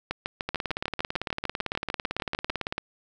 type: two click trains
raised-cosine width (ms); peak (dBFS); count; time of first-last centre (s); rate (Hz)
0.3; -12 / -13; 17 / 42; 0.11-2.498 / 0.49-2.781; 6.7 / 17.9
effects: none